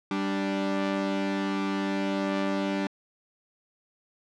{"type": "tone pair together", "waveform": "sawtooth", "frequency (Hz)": [196.02, 293.7], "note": ["G3", "D4"], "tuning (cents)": [0, 0], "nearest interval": "perfect fifth", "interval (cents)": 700, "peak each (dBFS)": -25, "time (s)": [0.11, 2.87], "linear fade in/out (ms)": 2, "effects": ["low-pass 4000 Hz 12 dB/octave"]}